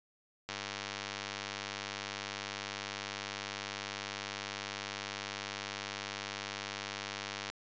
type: click train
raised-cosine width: 0.2 ms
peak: -20 dBFS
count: 702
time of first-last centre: 0.49-7.5 s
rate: 100 Hz
effects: resampled to 16000 Hz